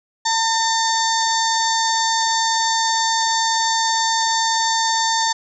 harmonic tone, 903 Hz, A5, 45 cents sharp, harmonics 1 / 2 / 4 / 5 / 6 / 7 / 8, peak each -19 / -25 / -26 / -25 / -29 / -27 / -27 dBFS, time 0.25-5.33 s, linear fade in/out 10 ms, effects none

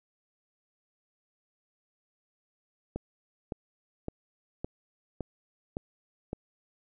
click train, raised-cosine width 2 ms, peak -20 dBFS, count 7, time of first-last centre 2.96-6.331 s, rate 1.78 Hz, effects none

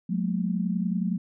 sine tone cluster, 181 / 212.1 / 231.4 Hz, F#3 / G#3 / A#3, -38 / +37 / -13 cents, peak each -26 / -29 / -33 dBFS, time 0.09-1.18 s, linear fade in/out 10 ms, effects none

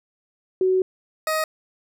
sine / 20% pulse tone pair in turn, 373.7 / 628.5 Hz, F#4 / D#5, +17 / +17 cents, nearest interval major sixth, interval 900 cents, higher second, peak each -16 dBFS, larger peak neither, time 0.61-0.82 / 1.27-1.44 s, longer first, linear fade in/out 2 ms, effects none

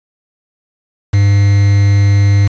triangle tone with quantisation, 100.6 Hz, G2, 45 cents sharp, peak -4 dBFS, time 1.13-2.48 s, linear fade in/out 10 ms, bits 4, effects resampled to 16000 Hz

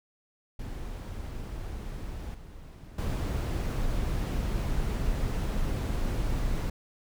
brown noise with level steps, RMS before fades -37 / -45 / -29 dBFS, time 0.59-6.7 s, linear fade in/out 5 ms, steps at 2.34 / 2.98 s, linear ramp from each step 5 ms, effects none

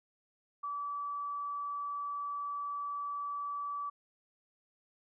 sine tone, 1152 Hz, D6, 34 cents flat, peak -35 dBFS, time 0.63-3.9 s, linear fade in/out 10 ms, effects none

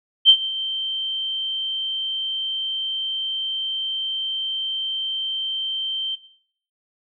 sine tone with ADSR envelope, 3125 Hz, G7, 6 cents flat, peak -5 dBFS, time 0.25-6.16 s, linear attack 43 ms, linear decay 70 ms, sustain -17 dB, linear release 17 ms, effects noise-tail reverb RT60 0.6 s tail -17 dB re dry

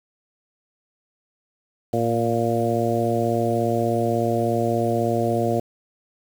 harmonic tone with a mistuned harmonic, 116.54 Hz, A#2, in tune, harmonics 1 / 2 / 3 / 4 / 5 / 6, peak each -26 / -26 / -26 / -26 / -26 / -26 dBFS, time 1.93-5.6 s, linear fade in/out 5 ms, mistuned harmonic 1, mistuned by -33 cents, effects 7-bit

